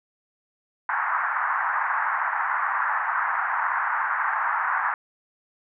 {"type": "band-pass noise", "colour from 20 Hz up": "pink", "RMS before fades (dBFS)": -25, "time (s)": [0.89, 4.94], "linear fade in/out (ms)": 2, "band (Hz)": [850, 1800], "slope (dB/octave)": 48, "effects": []}